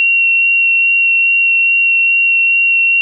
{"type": "tone with vibrato", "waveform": "sine", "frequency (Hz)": 2737, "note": "F7", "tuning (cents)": -36, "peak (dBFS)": -8, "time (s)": [0, 3.01], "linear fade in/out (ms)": 0, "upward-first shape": "sine", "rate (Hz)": 2.4, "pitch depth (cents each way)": 8, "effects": []}